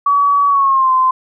sine tone with pitch glide, 1136 to 1035.7 Hz, C#6 to C6, +42 to -18 cents, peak -9 dBFS, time 0.06-1.11 s, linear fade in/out 5 ms, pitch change -160 cents, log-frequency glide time 0.48-0.92 s, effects none

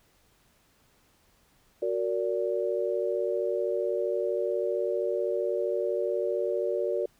sine chord, Gb augmented, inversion none, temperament just, 370 / 462.5 / 578.1 Hz, Gb4 / Bb4 / D5, 0 / -14 / -27 cents, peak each -30 dBFS, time 1.82-7.06 s, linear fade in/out 5 ms, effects pink hiss -65 dBFS RMS until 7.19 s

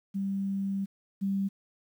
sine tone pair in turn, 196 / 196 Hz, G3 / G3, 0 / 0 cents, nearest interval unison, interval 0 cents, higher neither, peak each -28 / -26 dBFS, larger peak second, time 0.14-0.86 / 1.21-1.49 s, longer first, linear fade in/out 20 ms, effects 10-bit

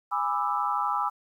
sine chord, E dominant seventh, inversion first, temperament just, 824.1 / 988.9 / 1186.7 / 1318.5 Hz, G#5 / B5 / D6 / E6, -14 / +2 / +18 / 0 cents, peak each -30 dBFS, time 0.11-1.1 s, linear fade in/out 20 ms, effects 10-bit

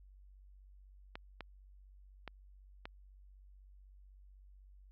clicks, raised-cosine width 0.3 ms, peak -27 dBFS, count 4, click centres 1.155 / 1.407 / 2.277 / 2.855 s, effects added 48 Hz sine -56 dBFS peak until 4.91 s + low-pass 4000 Hz 12 dB/octave

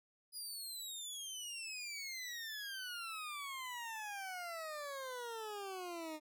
20% pulse exponential sweep, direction down, 4978 to 303.1 Hz, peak -38 dBFS, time 0.32-6.2 s, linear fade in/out 50 ms, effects none

